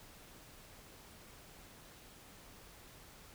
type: silence
effects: pink hiss -57 dBFS RMS until 3.34 s